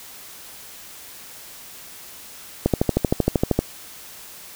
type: click train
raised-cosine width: 2 ms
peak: -3 dBFS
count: 13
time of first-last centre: 2.66-3.59 s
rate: 12.9 Hz
effects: white hiss -41 dBFS RMS until 4.55 s